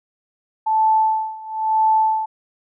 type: tone with tremolo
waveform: sine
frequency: 876 Hz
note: A5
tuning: 8 cents flat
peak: -12 dBFS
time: 0.66-2.26 s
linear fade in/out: 10 ms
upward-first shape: sine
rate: 1 Hz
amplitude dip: 90%
effects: none